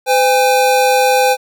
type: tone pair together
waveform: square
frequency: 510.3 / 810 Hz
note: C5 / G#5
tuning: -43 / -43 cents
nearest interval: minor sixth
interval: 800 cents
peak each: -13 dBFS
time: 0.06-1.37 s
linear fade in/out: 50 ms
effects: none